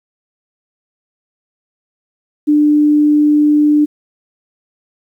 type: tone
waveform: sine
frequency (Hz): 297.7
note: D4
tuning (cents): +24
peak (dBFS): -7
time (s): 2.47-3.86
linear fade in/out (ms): 20
effects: 8-bit